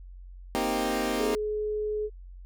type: chord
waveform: 20% pulse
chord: C minor seventh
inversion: third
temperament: equal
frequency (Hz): 233.1 / 261.6 / 311.1 / 392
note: Bb3 / C4 / Eb4 / G4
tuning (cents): 0 / 0 / 0 / 0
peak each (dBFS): -27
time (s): 0.55-1.35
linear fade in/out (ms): 0
type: tone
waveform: sine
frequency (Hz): 423.9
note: G#4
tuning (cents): +35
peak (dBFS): -27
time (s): 1.17-2.1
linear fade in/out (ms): 50
effects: added 45 Hz sine -42 dBFS peak until 2.45 s